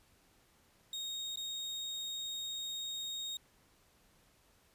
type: tone with dropouts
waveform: 35% pulse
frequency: 3729 Hz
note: A#7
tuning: in tune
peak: -36 dBFS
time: 0.93-3.37 s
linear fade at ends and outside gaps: 2 ms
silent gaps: 1.359-1.372 s
effects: pink hiss -68 dBFS RMS until 4.74 s + resampled to 32000 Hz